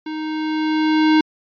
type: tone with level ramp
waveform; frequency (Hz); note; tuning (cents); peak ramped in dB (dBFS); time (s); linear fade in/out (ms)
square; 311.1; D#4; 0; -26 to -11; 0.06-1.21; 5
effects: resampled to 11025 Hz